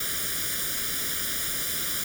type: noise with comb filter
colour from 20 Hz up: white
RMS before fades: -29 dBFS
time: 0-2.04 s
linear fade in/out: 5 ms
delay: 0.57 ms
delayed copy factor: +0.9
effects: none